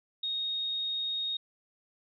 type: tone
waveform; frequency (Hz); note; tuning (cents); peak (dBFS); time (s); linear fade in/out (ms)
sine; 3729; A#7; 0; -30; 0.23-1.37; 5
effects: none